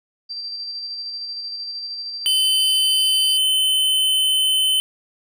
sine tone with tremolo, 4699 Hz, D8, in tune, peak -26 dBFS, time 0.29-3.38 s, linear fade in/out 20 ms, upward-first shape square, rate 13 Hz, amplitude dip 25%
square tone, 3049 Hz, G7, 49 cents flat, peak -16 dBFS, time 2.26-4.8 s, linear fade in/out 0 ms
effects none

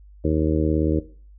harmonic tone, 77.78 Hz, D#2, in tune, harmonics 1 / 2 / 3 / 4 / 5 / 6 / 7, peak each -23 / -26 / -29 / -23 / -28 / -27 / -29 dBFS, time 0.24-1 s, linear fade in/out 10 ms, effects noise-tail reverb RT60 0.4 s tail -17 dB re dry + added 50 Hz sine -44 dBFS peak until 1.38 s

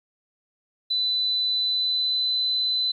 sine tone with pitch glide, 3998 to 4021 Hz, B7 to B7, +20 to +30 cents, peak -21 dBFS, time 0.9-2.92 s, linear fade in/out 10 ms, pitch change +10 cents, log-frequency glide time 1.58-2.32 s, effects 10-bit

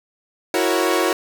sawtooth chord, F# dominant seventh, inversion third, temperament equal, 329.6 / 370 / 466.2 / 554.4 Hz, E4 / F#4 / A#4 / C#5, 0 / 0 / 0 / 0 cents, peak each -18 / -17 / -20 / -20 dBFS, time 0.54-1.13 s, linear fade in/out 2 ms, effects none

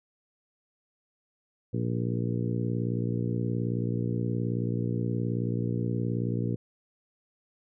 harmonic tone with a mistuned harmonic, 58.8 Hz, A#1, 16 cents sharp, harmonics 2 / 3 / 4 / 5 / 6 / 7 / 8, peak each -29 / -33 / -35 / -37 / -39 / -40 / -41 dBFS, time 1.73-6.56 s, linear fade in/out 10 ms, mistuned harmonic 8, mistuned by +22 cents, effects none

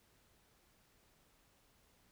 silence, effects pink hiss -71 dBFS RMS until 2.11 s

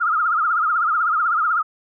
sine tone with vibrato, 1315 Hz, E6, 5 cents flat, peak -16 dBFS, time 0-1.63 s, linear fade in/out 20 ms, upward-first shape triangle, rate 16 Hz, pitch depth 160 cents each way, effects none

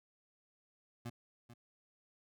25% pulse tone with echo, 119 Hz, A#2, 36 cents sharp, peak -37 dBFS, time 1.05-1.1 s, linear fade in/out 10 ms, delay 440 ms, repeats 1, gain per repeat -12 dB, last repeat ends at 1.54 s, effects none

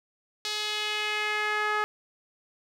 sawtooth tone with band-pass filter sweep, 422.8 Hz, G#4, 31 cents sharp, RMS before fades -29 dBFS, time 0.45-1.84 s, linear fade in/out 0 ms, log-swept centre 4300 to 1400 Hz, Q 1.9, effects none

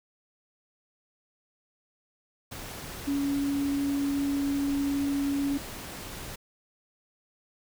sine tone in noise, 280.8 Hz, C#4, 22 cents sharp, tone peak -25 dBFS, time 3.07-5.58 s, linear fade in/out 10 ms, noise pink, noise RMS -40 dBFS, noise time 2.51-6.36 s, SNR +12 dB, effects none

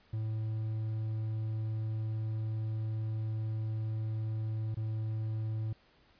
triangle tone with dropouts, 109.7 Hz, A2, 5 cents flat, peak -30 dBFS, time 0.13-5.73 s, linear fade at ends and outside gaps 5 ms, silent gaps 4.746-4.769 s, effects pink hiss -65 dBFS RMS until 6.19 s + resampled to 11025 Hz

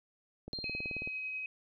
click train, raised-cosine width 2 ms, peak -30 dBFS, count 12, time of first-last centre 0.48-1.075 s, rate 18.5 Hz
sine tone with exponential decay, 4186 Hz, C8, in tune, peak -36 dBFS, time 0.53-1.45 s, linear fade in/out 0 ms, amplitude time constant 200 ms
sine tone with tremolo, 2533 Hz, D#7, 30 cents sharp, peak -35 dBFS, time 0.64-1.46 s, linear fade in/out 2 ms, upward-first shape triangle, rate 10 Hz, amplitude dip 25%
effects none

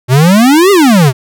square exponential two-way sweep, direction up then down, 120 to 415.3 to 120 Hz, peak -4 dBFS, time 0.08-1.13 s, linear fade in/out 50 ms, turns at 0.71 s, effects none

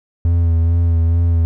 triangle tone with vibrato, 83.9 Hz, E2, 31 cents sharp, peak -9 dBFS, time 0.25-1.45 s, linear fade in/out 0 ms, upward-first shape sine, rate 2.3 Hz, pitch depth 29 cents each way, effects none

